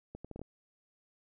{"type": "accelerating click train", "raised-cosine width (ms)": 2, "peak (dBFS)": -30, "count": 6, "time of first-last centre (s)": [0.15, 0.416], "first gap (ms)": 96, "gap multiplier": 0.7, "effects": []}